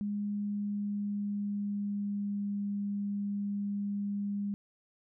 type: tone with pitch glide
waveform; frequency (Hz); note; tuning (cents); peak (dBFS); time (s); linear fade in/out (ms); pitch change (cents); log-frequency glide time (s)
sine; 205.3 to 202.4; G#3 to G#3; -20 to -44; -31; 0.01-4.54; 0; -24; 0.28-2.61
effects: none